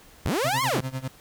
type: linear two-way sweep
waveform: sawtooth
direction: up then down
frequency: 30.1 to 1108.7 to 65.9 Hz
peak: -19 dBFS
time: 0.25-0.81 s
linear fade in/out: 10 ms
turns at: 0.63 s
type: tone with tremolo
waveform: 35% pulse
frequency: 131.1 Hz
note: C3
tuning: 4 cents sharp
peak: -25 dBFS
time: 0.44-1.08 s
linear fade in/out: 5 ms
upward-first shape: sine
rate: 10 Hz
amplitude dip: 90%
effects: pink hiss -52 dBFS RMS until 1.2 s